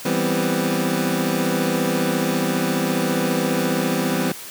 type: chord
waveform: 25% pulse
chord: C major seventh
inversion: first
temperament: equal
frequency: 164.81 / 196 / 246.9 / 261.6 Hz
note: E3 / G3 / B3 / C4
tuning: 0 / 0 / 0 / 0 cents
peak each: -21 dBFS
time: 0.05-4.32 s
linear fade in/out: 5 ms
effects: white hiss -36 dBFS RMS until 4.5 s + high-pass 100 Hz 12 dB/octave